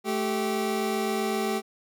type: tone pair together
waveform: 25% pulse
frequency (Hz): 218.1 / 388.6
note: A3 / G4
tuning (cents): -15 / -15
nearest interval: minor seventh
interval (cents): 1000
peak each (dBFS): -25 / -24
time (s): 0.04-1.62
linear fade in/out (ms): 50
effects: none